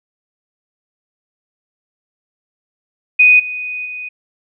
sine tone with level steps, 2489 Hz, D#7, in tune, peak -5 / -21 / -24 dBFS, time 3.19-4.09 s, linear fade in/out 10 ms, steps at 3.39 / 3.85 s, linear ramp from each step 10 ms, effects none

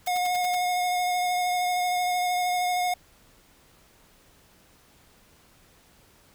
white noise bursts, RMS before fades -38 dBFS, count 6, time 0.06-0.552 s, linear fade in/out 5 ms, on 22 ms, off 72 ms
square tone with vibrato, 721 Hz, F#5, 45 cents flat, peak -24 dBFS, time 0.07-2.94 s, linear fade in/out 5 ms, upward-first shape triangle, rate 13 Hz, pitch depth 18 cents each way
effects pink hiss -58 dBFS RMS until 6.34 s

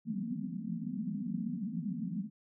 white band-pass noise, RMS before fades -37 dBFS, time 0.05-2.3 s, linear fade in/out 50 ms, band 160 to 250 Hz, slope 96 dB/octave, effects none

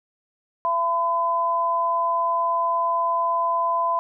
sine tone pair together, 675 / 1011.4 Hz, E5 / B5, +41 / +41 cents, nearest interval perfect fifth, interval 700 cents, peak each -26 / -20 dBFS, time 0.65-3.99 s, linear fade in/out 0 ms, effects none

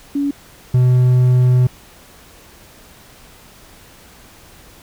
sine / triangle tone pair in turn, 283.2 / 125.71 Hz, C#4 / B2, +37 / +31 cents, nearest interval octave + major second, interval 1406 cents, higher first, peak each -15 / -7 dBFS, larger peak second, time 0.15-0.31 / 0.74-1.67 s, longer second, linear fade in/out 5 ms, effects pink hiss -44 dBFS RMS until 4.82 s

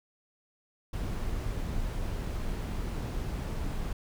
brown noise, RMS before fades -33 dBFS, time 0.93-3.93 s, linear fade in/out 5 ms, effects none

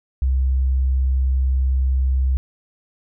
sine tone, 65.41 Hz, C2, in tune, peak -15 dBFS, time 0.22-2.37 s, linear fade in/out 0 ms, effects none

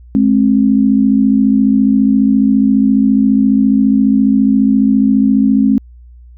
sine tone pair together, 211.5 / 266.1 Hz, G#3 / C4, +32 / +29 cents, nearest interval major third, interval 397 cents, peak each -10 dBFS, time 0.15-5.78 s, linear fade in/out 0 ms, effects added 60 Hz sine -35 dBFS peak until 6.37 s

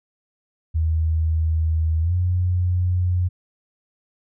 sine tone with pitch glide, 80 to 89.8 Hz, D#2 to F2, +49 to +49 cents, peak -17 dBFS, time 0.74-3.29 s, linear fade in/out 20 ms, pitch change +200 cents, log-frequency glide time 2.01-2.14 s, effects none

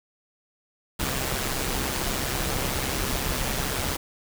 pink noise with amplitude modulation, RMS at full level -25 dBFS, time 0.99-3.97 s, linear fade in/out 10 ms, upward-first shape sine, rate 133 Hz, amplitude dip 55%, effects none

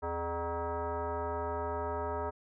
sine tone with frequency modulation, 261.6 Hz, C4, in tune, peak -32 dBFS, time 0.02-2.31 s, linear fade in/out 20 ms, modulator 341 Hz, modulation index 2.8, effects none

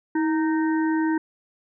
harmonic tone with a mistuned harmonic, 308.7 Hz, D#4, 14 cents flat, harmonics 1 / 3 / 5 / 6, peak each -20 / -30 / -34 / -36 dBFS, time 0.15-1.18 s, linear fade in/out 5 ms, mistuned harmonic 1, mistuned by +57 cents, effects none

